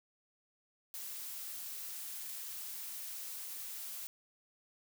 blue noise, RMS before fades -44 dBFS, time 0.94-4.07 s, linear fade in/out 0 ms, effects none

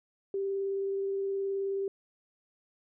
sine tone with vibrato, 392.3 Hz, G4, 1 cent sharp, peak -29 dBFS, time 0.34-1.88 s, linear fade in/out 2 ms, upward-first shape sine, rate 19 Hz, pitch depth 10 cents each way, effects none

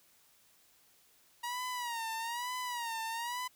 sawtooth tone with vibrato, 949 Hz, A#5, 31 cents sharp, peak -32 dBFS, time 1.43-3.48 s, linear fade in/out 10 ms, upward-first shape sine, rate 1.1 Hz, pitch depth 100 cents each way, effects white hiss -66 dBFS RMS until 3.55 s

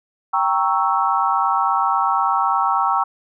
sine chord, G diminished seventh, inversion none, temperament equal, 784 / 932.3 / 1108.7 / 1318.5 Hz, G5 / Bb5 / Db6 / Fb6, 0 / 0 / 0 / 0 cents, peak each -21 dBFS, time 0.33-3.04 s, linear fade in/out 10 ms, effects none

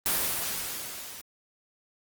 white noise with level ramp, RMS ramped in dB -25 to -43 dBFS, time 0.06-1.21 s, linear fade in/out 0 ms, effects Opus 24 kbps

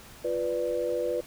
sine chord, B diminished, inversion second, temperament equal, 349.2 / 493.9 / 587.3 Hz, F4 / B4 / D5, 0 / 0 / 0 cents, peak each -33 / -28 / -32 dBFS, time 0.24-1.21 s, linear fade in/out 10 ms, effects pink hiss -49 dBFS RMS until 1.26 s

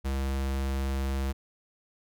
square tone, 67.4 Hz, C#2, 48 cents flat, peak -28 dBFS, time 0.04-1.33 s, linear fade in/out 20 ms, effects none

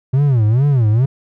triangle tone with vibrato, 124.1 Hz, B2, 9 cents sharp, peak -8 dBFS, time 0.13-1.06 s, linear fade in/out 10 ms, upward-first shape sine, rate 2.3 Hz, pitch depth 280 cents each way, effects none

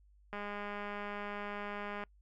click train, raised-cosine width 0.5 ms, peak -27 dBFS, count 351, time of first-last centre 0.33-2.037 s, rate 205 Hz, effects noise-tail reverb RT60 0.1 s tail -26 dB re dry + added 50 Hz sine -61 dBFS peak until 2.21 s

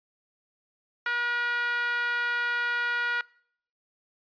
5% pulse tone with band-pass filter, 480 Hz, B4, 49 cents flat, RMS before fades -28 dBFS, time 1.06-3.21 s, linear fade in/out 2 ms, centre 1500 Hz, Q 3.9, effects noise-tail reverb RT60 0.6 s tail -24 dB re dry + resampled to 11025 Hz

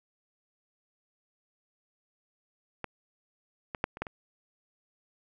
clicks, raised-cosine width 0.5 ms, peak -19 / -20 / -11 / -27 / -16 / -25 dBFS, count 6, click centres 2.843 / 3.748 / 3.841 / 3.971 / 4.02 / 4.068 s, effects none

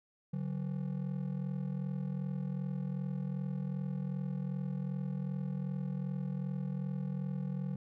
triangle ring-modulated tone, 164.1 Hz, E3, 8 cents flat, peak -29 dBFS, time 0.33-7.76 s, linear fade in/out 5 ms, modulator 21.3 Hz, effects none

